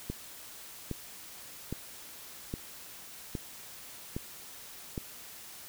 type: click train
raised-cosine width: 3 ms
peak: -21 dBFS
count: 7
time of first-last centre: 0.1-4.978 s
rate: 1.23 Hz
effects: white hiss -48 dBFS RMS until 5.68 s